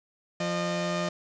sawtooth tone pair together, 174.6 / 609.8 Hz, F3 / D#5, 0 / -35 cents, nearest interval octave + minor seventh, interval 2165 cents, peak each -26 dBFS, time 0.4-1.09 s, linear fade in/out 5 ms, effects resampled to 16000 Hz + 8-bit

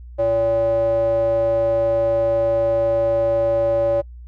square tone with band-pass filter, 114 Hz, A#2, 38 cents flat, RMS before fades -18 dBFS, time 0.18-4.02 s, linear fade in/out 20 ms, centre 570 Hz, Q 7.5, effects noise-tail reverb RT60 0.1 s tail -25 dB re dry + added 60 Hz sine -35 dBFS peak until 4.27 s

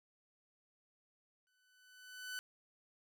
sawtooth tone with exponential growth, 1500 Hz, F#6, 23 cents sharp, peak -36 dBFS, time 1.47-2.39 s, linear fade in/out 0 ms, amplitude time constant 200 ms, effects none

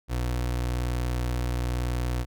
30% pulse tone, 61 Hz, B1, 21 cents flat, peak -23 dBFS, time 0.08-2.26 s, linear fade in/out 50 ms, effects none

